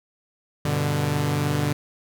sawtooth chord, G major, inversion none, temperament equal, 98 / 123.47 / 146.83 Hz, G2 / B2 / D3, 0 / 0 / 0 cents, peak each -25 / -24 / -19 dBFS, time 0.65-1.73 s, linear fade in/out 5 ms, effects none

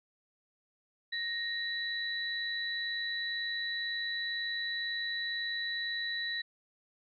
sine tone pair together, 1864.7 / 3951 Hz, A#6 / B7, 0 / 0 cents, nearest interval octave + minor second, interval 1300 cents, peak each -35 / -36 dBFS, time 1.12-6.42 s, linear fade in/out 10 ms, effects none

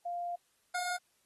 sine / 25% pulse tone pair in turn, 698.5 / 717.3 Hz, F5 / F5, 0 / +46 cents, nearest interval unison, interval 46 cents, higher second, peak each -34 / -29 dBFS, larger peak second, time 0.05-0.36 / 0.74-0.97 s, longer first, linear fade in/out 10 ms, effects white hiss -73 dBFS RMS until 1.25 s + AAC 32 kbps

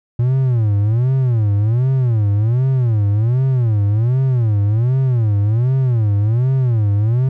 triangle tone with vibrato, 116.2 Hz, A#2, 5 cents flat, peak -10 dBFS, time 0.19-7.29 s, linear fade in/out 5 ms, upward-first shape sine, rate 1.3 Hz, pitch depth 240 cents each way, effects none

